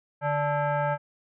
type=tone with frequency modulation; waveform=sine; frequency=145.9 Hz; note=D3; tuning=11 cents flat; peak=-23 dBFS; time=0.21-0.98 s; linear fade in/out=50 ms; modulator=731 Hz; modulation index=1.6; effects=none